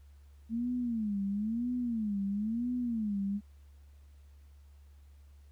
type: tone with vibrato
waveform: sine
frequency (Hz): 221.2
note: A3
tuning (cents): +9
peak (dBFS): -30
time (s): 0.49-3.41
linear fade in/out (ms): 50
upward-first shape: sine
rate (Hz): 1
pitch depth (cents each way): 200
effects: added 71 Hz sine -53 dBFS peak until 5.51 s + pink hiss -72 dBFS RMS until 5.51 s